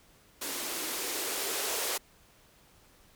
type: noise with band-pass filter sweep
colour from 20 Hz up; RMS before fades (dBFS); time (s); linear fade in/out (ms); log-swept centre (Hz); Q
violet; -34; 0.41-1.98; 10; 280 to 460; 3
effects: pink hiss -61 dBFS RMS until 3.15 s